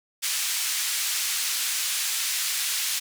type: band-pass noise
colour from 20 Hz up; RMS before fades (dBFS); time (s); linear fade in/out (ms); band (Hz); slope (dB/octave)
white; -27; 0.22-3; 20; 1900 to 10000; 12
effects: none